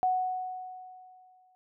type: tone with exponential decay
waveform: sine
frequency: 740 Hz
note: F#5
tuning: in tune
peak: -22 dBFS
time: 0.03-1.55 s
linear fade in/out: 0 ms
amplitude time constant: 330 ms
effects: none